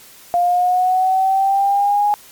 sine linear sweep, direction up, 698.5 to 830.6 Hz, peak -12 dBFS, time 0.34-2.14 s, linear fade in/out 0 ms, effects white hiss -43 dBFS RMS until 2.31 s + MP3 96 kbps

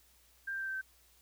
sine tone with pitch steps, 1589 / 1578 / 1567.1 / 1556.3 / 1545.5 Hz, G6 / G6 / G6 / G6 / G6, +23 / +11 / -1 / -13 / -25 cents, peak -35 dBFS, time 0.47-0.815 s, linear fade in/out 10 ms, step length 69 ms, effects added 60 Hz sine -69 dBFS peak until 1.21 s + white hiss -66 dBFS RMS until 1.21 s

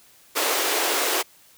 pink high-pass noise, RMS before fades -23 dBFS, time 0.35-1.23 s, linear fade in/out 20 ms, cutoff 330 Hz, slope 48 dB/octave, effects white hiss -54 dBFS RMS until 1.57 s

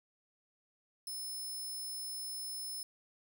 15% pulse tone, 5240 Hz, E8, 11 cents flat, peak -34 dBFS, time 1.07-2.83 s, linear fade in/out 2 ms, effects none

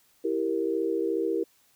sine chord, E diminished, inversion none, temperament equal, 329.6 / 392 / 466.2 Hz, E4 / G4 / Bb4, 0 / 0 / 0 cents, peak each -29 dBFS, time 0.24-1.44 s, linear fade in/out 10 ms, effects white hiss -64 dBFS RMS until 1.75 s

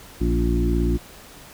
harmonic tone with a mistuned harmonic, 58.27 Hz, A#1, in tune, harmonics 1 / 2 / 3 / 4 / 5 / 6, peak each -20 / -29 / -27 / -29 / -27 / -26 dBFS, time 0.2-0.98 s, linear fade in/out 20 ms, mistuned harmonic 5, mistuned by -21 cents, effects pink hiss -44 dBFS RMS until 1.53 s

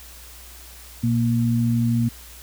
sine tone pair together, 119.48 / 233.1 Hz, A#2 / A#3, +43 / 0 cents, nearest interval octave, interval 1157 cents, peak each -20 dBFS, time 1.03-2.09 s, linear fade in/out 10 ms, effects added 60 Hz sine -44 dBFS peak until 2.42 s + white hiss -44 dBFS RMS until 2.42 s

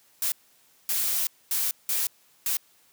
blue noise bursts at uneven times, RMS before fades -26 dBFS, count 5, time 0.22-0.32 / 0.89-1.27 / 1.51-1.71 / 1.89-2.07 / 2.46-2.57 s, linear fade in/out 2 ms, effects white hiss -61 dBFS RMS until 2.92 s + high-pass 100 Hz 12 dB/octave

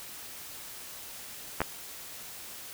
clicks, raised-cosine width 0.5 ms, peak -12 dBFS, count 2, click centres 1.605 / 1.617 s, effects white hiss -44 dBFS RMS until 2.73 s

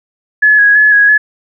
sine tone with vibrato, 1684 Hz, G#6, 24 cents sharp, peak -4 dBFS, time 0.42-1.18 s, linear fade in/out 10 ms, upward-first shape square, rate 3 Hz, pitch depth 24 cents each way, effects none

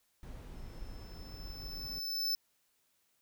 brown noise, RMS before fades -46 dBFS, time 0.23-1.99 s, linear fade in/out 0 ms
square tone with exponential growth, 5274 Hz, E8, in tune, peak -30 dBFS, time 0.55-2.35 s, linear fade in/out 1 ms, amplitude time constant 390 ms
effects white hiss -75 dBFS RMS until 3.21 s

